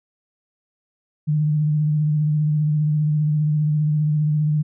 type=tone with vibrato; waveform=sine; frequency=151.4 Hz; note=D#3; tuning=47 cents flat; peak=-16 dBFS; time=1.27-4.63 s; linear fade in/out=20 ms; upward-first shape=triangle; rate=15 Hz; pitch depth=37 cents each way; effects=none